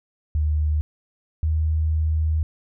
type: tone pair in turn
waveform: sine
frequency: 76 / 78.5 Hz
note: D#2 / D#2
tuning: -40 / +16 cents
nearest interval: minor second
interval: 56 cents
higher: second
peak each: -18 dBFS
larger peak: neither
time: 0.35-0.81 / 1.43-2.43 s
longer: second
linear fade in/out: 0 ms
effects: none